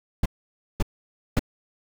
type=noise bursts; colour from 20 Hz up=brown; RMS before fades=-19 dBFS; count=3; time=0.23-1.394 s; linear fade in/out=5 ms; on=28 ms; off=540 ms; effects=none